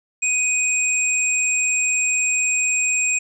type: tone pair together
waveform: sine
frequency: 2500 / 7492 Hz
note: D#7 / A#8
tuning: +8 / +8 cents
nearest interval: octave + perfect fifth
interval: 1900 cents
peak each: -20 dBFS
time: 0.22-3.19 s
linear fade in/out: 10 ms
effects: none